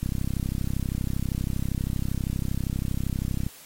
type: click train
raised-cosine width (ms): 5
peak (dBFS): -15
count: 113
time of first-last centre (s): 0.03-3.466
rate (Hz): 32.6
effects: white hiss -48 dBFS RMS until 3.65 s + AAC 48 kbps